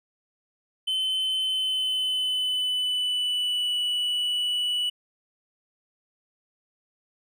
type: tone with pitch glide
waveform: triangle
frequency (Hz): 3059 to 2953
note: G7 to F#7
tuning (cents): -43 to -4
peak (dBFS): -22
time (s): 0.87-4.9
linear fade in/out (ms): 10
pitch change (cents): -61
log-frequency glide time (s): 1.47-3.76
effects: none